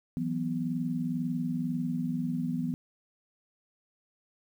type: chord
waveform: sine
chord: E suspended second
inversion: none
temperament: equal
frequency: 164.81 / 185 / 246.9 Hz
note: E3 / F#3 / B3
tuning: 0 / 0 / 0 cents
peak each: -33 / -36 / -31 dBFS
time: 0.17-2.74 s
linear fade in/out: 0 ms
effects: 10-bit